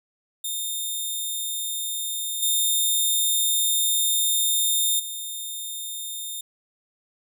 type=tone with level steps; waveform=10% pulse; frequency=3637 Hz; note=A#7; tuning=43 cents flat; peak=-19 / -12 / -23 dBFS; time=0.44-6.41 s; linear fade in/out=5 ms; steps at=2.42 / 4.99 s; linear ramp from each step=10 ms; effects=none

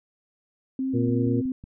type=tone with vibrato; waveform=sine; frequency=261.6 Hz; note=C4; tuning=in tune; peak=-24 dBFS; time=0.79-1.52 s; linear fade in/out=2 ms; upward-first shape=sine; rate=2.5 Hz; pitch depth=21 cents each way
type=harmonic tone; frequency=117.7 Hz; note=A#2; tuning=17 cents sharp; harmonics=1 / 2 / 3 / 4; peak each=-25 / -28 / -30 / -31 dBFS; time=0.93-1.42 s; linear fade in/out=20 ms
type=click train; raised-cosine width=5 ms; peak=-29 dBFS; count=4; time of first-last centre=1.09-1.639 s; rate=5.46 Hz
effects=none

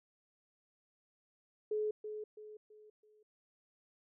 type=tone with echo; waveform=sine; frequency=426.2 Hz; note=G#4; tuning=45 cents sharp; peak=-32 dBFS; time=1.71-1.91 s; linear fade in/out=5 ms; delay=330 ms; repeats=4; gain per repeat=-8 dB; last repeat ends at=3.23 s; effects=none

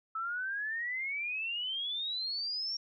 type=exponential sweep; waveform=sine; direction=up; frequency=1300 to 5588 Hz; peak=-33 dBFS; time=0.15-2.77 s; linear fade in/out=5 ms; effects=none

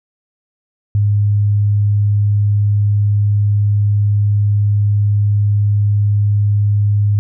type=tone; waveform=sine; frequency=103 Hz; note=G#2; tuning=14 cents flat; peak=-10 dBFS; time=0.95-7.19 s; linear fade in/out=0 ms; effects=none

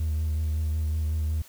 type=tone with vibrato; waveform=triangle; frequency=77.78 Hz; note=D#2; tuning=in tune; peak=-21 dBFS; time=0-1.42 s; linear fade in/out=5 ms; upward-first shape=sine; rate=5.4 Hz; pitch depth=31 cents each way; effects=tanh soft clip ceiling -19 dBFS + white hiss -52 dBFS RMS until 1.48 s

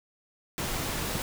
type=noise; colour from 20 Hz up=pink; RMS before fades=-32 dBFS; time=0.58-1.22 s; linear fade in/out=0 ms
type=click train; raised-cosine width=5 ms; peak=-24 dBFS; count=4; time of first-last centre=0.76-1.156 s; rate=7.57 Hz
effects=none

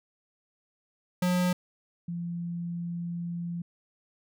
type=tone pair in turn; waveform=square / sine; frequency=179.8 / 171.81 Hz; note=F#3 / F3; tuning=-49 / -28 cents; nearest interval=minor second; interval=79 cents; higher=first; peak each=-24 / -31 dBFS; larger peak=first; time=1.22-1.53 / 2.08-3.62 s; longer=second; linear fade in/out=5 ms; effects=none

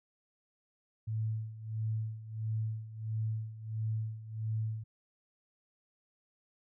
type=tone with tremolo; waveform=sine; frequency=110 Hz; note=A2; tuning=in tune; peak=-30 dBFS; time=1.07-4.84 s; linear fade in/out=10 ms; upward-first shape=sine; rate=1.5 Hz; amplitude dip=80%; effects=none

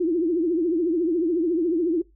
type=tone with vibrato; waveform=sine; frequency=337.1 Hz; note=E4; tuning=39 cents sharp; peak=-19 dBFS; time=0-2.02 s; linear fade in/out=10 ms; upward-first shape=triangle; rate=14 Hz; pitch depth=160 cents each way; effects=noise-tail reverb RT60 0.2 s tail -20 dB re dry + added 50 Hz sine -54 dBFS peak until 2.15 s

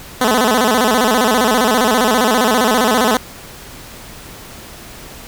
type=tone with vibrato; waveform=10% pulse; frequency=233.4 Hz; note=A#3; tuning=2 cents sharp; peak=-3 dBFS; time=0.21-3.17 s; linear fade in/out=2 ms; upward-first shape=square; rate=15 Hz; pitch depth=140 cents each way; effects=pink hiss -35 dBFS RMS until 5.27 s

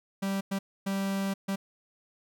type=tone bursts at uneven times; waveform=45% pulse; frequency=195.4 Hz; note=G3; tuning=5 cents flat; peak=-28 dBFS; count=4; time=0.22-0.41 / 0.51-0.59 / 0.86-1.34 / 1.48-1.56 s; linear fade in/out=10 ms; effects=none

